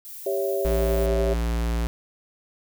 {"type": "noise", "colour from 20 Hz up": "violet", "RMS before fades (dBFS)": -39, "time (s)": [0.05, 1.06], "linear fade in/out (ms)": 0}
{"type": "chord", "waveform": "sine", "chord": "C# diminished", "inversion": "second", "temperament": "equal", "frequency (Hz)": [392, 554.4, 659.3], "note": ["G4", "C#5", "E5"], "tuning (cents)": [0, 0, 0], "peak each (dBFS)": [-25, -27, -30], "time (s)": [0.26, 1.34], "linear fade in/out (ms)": 5}
{"type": "tone", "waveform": "square", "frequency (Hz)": 57.5, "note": "A#1", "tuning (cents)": -23, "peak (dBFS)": -23, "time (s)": [0.65, 1.87], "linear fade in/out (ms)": 0}
{"effects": []}